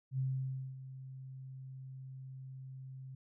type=tone with ADSR envelope; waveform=sine; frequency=131.9 Hz; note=C3; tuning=14 cents sharp; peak=-31 dBFS; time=0.11-3.15 s; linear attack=75 ms; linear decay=570 ms; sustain=-14 dB; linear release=4 ms; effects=none